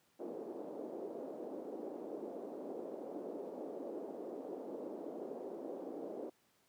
white band-pass noise, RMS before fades -45 dBFS, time 0.19-6.3 s, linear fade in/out 10 ms, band 270 to 530 Hz, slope 24 dB/octave, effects pink hiss -73 dBFS RMS until 6.68 s + high-pass 150 Hz 12 dB/octave

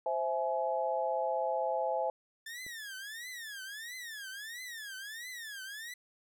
sine chord, C augmented, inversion none, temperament equal with one note detuned, 523.3 / 659.3 / 843.7 Hz, C5 / E5 / G#5, 0 / 0 / +27 cents, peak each -34 / -34 / -34 dBFS, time 0.06-2.1 s, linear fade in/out 2 ms
sawtooth tone with vibrato, 1760 Hz, A6, in tune, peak -38 dBFS, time 2.46-5.94 s, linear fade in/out 5 ms, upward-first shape triangle, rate 1.5 Hz, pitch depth 270 cents each way
click, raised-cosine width 2 ms, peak -40 dBFS, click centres 2.665 s
effects none

